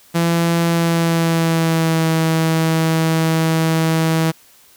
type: tone with pitch glide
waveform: sawtooth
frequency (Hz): 168.5 to 161.64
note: E3 to E3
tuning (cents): +38 to -34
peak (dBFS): -10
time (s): 0.14-4.32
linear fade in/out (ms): 20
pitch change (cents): -72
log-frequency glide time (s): 0.66-2.09
effects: white hiss -49 dBFS RMS until 4.76 s